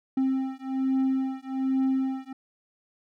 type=beating tone pair; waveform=triangle; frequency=264.1 / 265.3 Hz; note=C4 / C4; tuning=+16 / +24 cents; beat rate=1.2 Hz; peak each=-25 dBFS; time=0.17-2.33 s; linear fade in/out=5 ms; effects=none